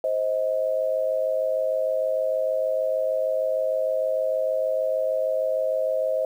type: tone pair together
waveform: sine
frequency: 524.5 / 631 Hz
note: C5 / D#5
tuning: +4 / +24 cents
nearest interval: minor third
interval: 320 cents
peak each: -24 dBFS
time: 0.04-6.25 s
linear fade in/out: 2 ms
effects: 9-bit